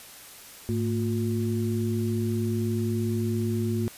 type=tone cluster; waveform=sine; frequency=106.4 / 227 / 356.2 Hz; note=G#2 / A#3 / F4; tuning=+42 / -46 / +34 cents; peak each=-27 / -28 / -31 dBFS; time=0.69-3.88 s; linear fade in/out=0 ms; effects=white hiss -46 dBFS RMS until 3.97 s + resampled to 32000 Hz